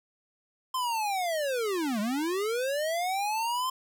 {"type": "linear two-way sweep", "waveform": "square", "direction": "down then up", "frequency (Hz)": [1046.5, 200, 1046.5], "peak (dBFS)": -28, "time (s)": [0.74, 3.7], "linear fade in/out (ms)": 5, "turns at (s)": 2, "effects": []}